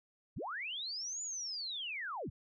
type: linear two-way sweep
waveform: sine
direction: up then down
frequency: 41.19 to 7040 to 41.19 Hz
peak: -38 dBFS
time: 0.36-2.3 s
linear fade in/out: 10 ms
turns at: 1.22 s
effects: none